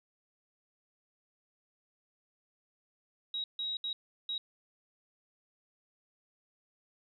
sine tone bursts at uneven times, 3826 Hz, A#7, 44 cents sharp, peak -33 dBFS, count 4, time 3.34-3.44 / 3.59-3.77 / 3.84-3.93 / 4.29-4.38 s, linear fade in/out 2 ms, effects none

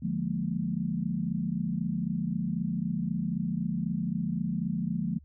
sine chord, Bb dominant seventh, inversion first, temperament equal with one note detuned, 146.83 / 174.61 / 209.2 / 233.1 Hz, D3 / F3 / Ab3 / Bb3, 0 / 0 / +13 / 0 cents, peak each -36 / -31 / -33 / -35 dBFS, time 0.02-5.19 s, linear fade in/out 10 ms, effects added 73 Hz sine -51 dBFS peak until 5.24 s

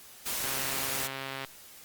white noise, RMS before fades -33 dBFS, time 0.25-1.08 s, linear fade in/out 20 ms
click train, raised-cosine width 0.3 ms, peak -20 dBFS, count 137, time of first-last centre 0.44-1.447 s, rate 135 Hz
effects white hiss -51 dBFS RMS until 1.84 s + Opus 48 kbps

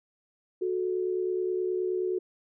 sine tone pair together, 367.4 / 436.9 Hz, F#4 / A4, -12 / -12 cents, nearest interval minor third, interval 300 cents, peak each -27 / -33 dBFS, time 0.61-2.19 s, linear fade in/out 10 ms, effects none

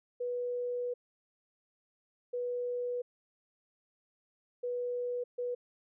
sine tone bursts at uneven times, 489.6 Hz, B4, 15 cents flat, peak -32 dBFS, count 4, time 0.2-0.94 / 2.33-3.02 / 4.63-5.24 / 5.38-5.55 s, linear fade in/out 10 ms, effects none

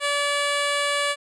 10% pulse tone, 575 Hz, D5, 37 cents flat, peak -13 dBFS, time 0-1.16 s, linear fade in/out 50 ms, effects resampled to 22050 Hz

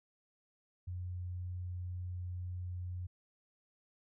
sine tone, 89.8 Hz, F2, 49 cents sharp, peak -38 dBFS, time 0.87-3.07 s, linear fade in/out 10 ms, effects none

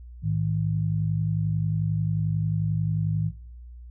sine tone pair together, 107.07 / 158.3 Hz, A2 / D#3, -47 / +30 cents, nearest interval perfect fifth, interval 677 cents, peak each -25 dBFS, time 0.22-3.32 s, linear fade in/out 50 ms, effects noise-tail reverb RT60 0.6 s tail -19 dB re dry + added 60 Hz sine -40 dBFS peak until 3.9 s

